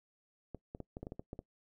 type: clicks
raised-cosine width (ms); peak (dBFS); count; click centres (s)
2; -29; 10; 0.547 / 0.749 / 0.803 / 0.969 / 1.03 / 1.069 / 1.121 / 1.195 / 1.331 / 1.391
effects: noise-tail reverb RT60 0.1 s tail -21 dB re dry